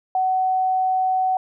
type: tone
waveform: sine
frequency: 750 Hz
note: F#5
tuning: 23 cents sharp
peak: -17 dBFS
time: 0.15-1.37 s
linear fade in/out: 2 ms
effects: none